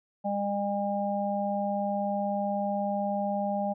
harmonic tone, 201.8 Hz, G#3, 49 cents flat, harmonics 1 / 3 / 4, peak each -31 / -31 / -31 dBFS, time 0.24-3.74 s, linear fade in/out 20 ms, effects none

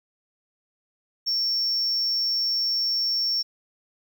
sine tone, 5460 Hz, F8, 40 cents flat, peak -20 dBFS, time 1.26-3.43 s, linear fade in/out 20 ms, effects tanh soft clip ceiling -19 dBFS + 9-bit

